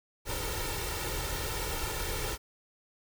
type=noise with comb filter; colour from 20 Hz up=pink; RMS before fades=-34 dBFS; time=0.25-2.38 s; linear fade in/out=50 ms; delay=2.2 ms; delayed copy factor=+0.75; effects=none